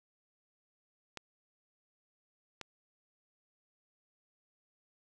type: clicks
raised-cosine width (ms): 0.2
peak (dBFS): -24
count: 2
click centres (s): 1.173 / 2.613
effects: none